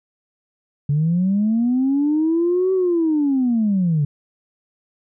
sine linear two-way sweep, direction up then down, 140 to 381.1 to 140 Hz, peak -14 dBFS, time 0.89-4.05 s, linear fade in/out 5 ms, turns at 2.73 s, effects tanh soft clip ceiling -11 dBFS

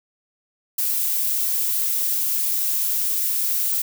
violet noise, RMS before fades -22 dBFS, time 0.78-3.82 s, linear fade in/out 5 ms, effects none

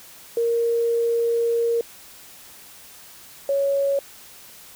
sine tone pair in turn, 466.2 / 556 Hz, A#4 / C#5, 0 / +5 cents, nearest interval minor third, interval 305 cents, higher second, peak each -18 dBFS, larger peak neither, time 0.37-1.81 / 3.49-3.99 s, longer first, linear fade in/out 2 ms, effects white hiss -45 dBFS RMS until 4.75 s

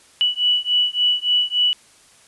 sine beating tone pair, 2951 / 2954.5 Hz, F#7 / F#7, -5 / -3 cents, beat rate 3.5 Hz, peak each -19 / -19 dBFS, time 0.21-1.73 s, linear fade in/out 0 ms, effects white hiss -51 dBFS RMS until 2.27 s + resampled to 24000 Hz

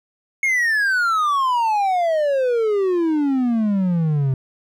triangle exponential sweep, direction down, 2189 to 129.6 Hz, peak -14 dBFS, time 0.43-4.34 s, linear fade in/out 2 ms, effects none

